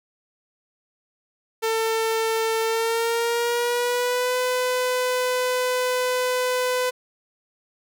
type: tone with pitch glide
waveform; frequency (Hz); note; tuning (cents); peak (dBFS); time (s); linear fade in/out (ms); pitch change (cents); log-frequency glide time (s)
sawtooth; 448 to 502.9; A4 to B4; +31 to +31; -17; 1.62-6.91; 20; +200; 2.62-4.37
effects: none